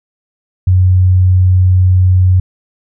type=tone; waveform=sine; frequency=92 Hz; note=F#2; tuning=9 cents flat; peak=-5 dBFS; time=0.67-2.4 s; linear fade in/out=5 ms; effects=none